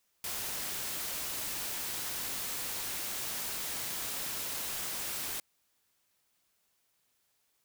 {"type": "noise", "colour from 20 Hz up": "white", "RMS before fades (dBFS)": -37, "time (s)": [0.24, 5.4], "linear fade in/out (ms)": 2, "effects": ["white hiss -75 dBFS RMS until 7.64 s"]}